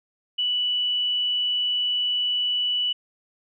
sine tone, 2960 Hz, F#7, in tune, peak -21 dBFS, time 0.38-2.93 s, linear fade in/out 10 ms, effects none

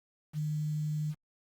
sine tone with quantisation, 152 Hz, D#3, 40 cents flat, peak -30 dBFS, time 0.33-1.15 s, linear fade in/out 50 ms, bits 9, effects Opus 48 kbps

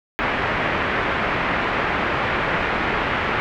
white low-pass noise, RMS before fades -22 dBFS, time 0.19-3.4 s, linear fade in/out 0 ms, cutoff 2200 Hz, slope 24 dB/octave, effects none

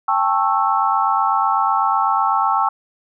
sine chord, A dominant seventh, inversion third, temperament just, 792 / 880 / 1100 / 1320 Hz, G5 / A5 / C#6 / E6, +18 / 0 / -14 / +2 cents, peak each -20 dBFS, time 0.08-2.69 s, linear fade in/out 5 ms, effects none

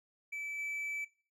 triangle tone with level steps, 2310 Hz, D7, 29 cents flat, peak -36 / -34 dBFS, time 0.32-1.05 s, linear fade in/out 10 ms, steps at 0.58 s, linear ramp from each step 10 ms, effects noise-tail reverb RT60 0.4 s tail -18 dB re dry

